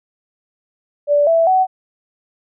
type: tone with pitch steps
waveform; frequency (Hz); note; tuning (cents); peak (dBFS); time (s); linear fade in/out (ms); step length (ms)
sine; 582 / 660.9 / 750.4; D5 / E5 / F#5; -16 / +4 / +24; -10; 1.07-1.67; 50; 200
effects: none